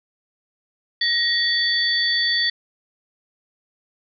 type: tone cluster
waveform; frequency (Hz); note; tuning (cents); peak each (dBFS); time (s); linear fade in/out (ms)
sine; 1888 / 3450 / 4547; A#6 / A7 / C#8; +22 / -35 / +43; -22 / -23 / -21; 1.01-2.5; 5
effects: none